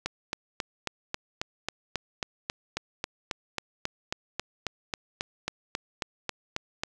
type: click train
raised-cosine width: 0.2 ms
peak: -12 dBFS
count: 26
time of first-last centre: 0.06-6.835 s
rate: 3.69 Hz
effects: none